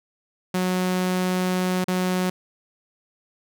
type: tone with dropouts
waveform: sawtooth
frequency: 183.3 Hz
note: F#3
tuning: 16 cents flat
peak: -17 dBFS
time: 0.54-2.3 s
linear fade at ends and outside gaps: 5 ms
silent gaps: 1.843-1.88 s
effects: none